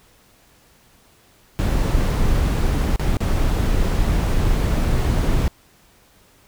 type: noise with dropouts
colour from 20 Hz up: brown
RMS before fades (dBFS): -18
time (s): 1.59-5.48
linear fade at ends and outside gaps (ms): 0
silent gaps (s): 2.961-2.996 / 3.169-3.205
effects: pink hiss -54 dBFS RMS until 6.47 s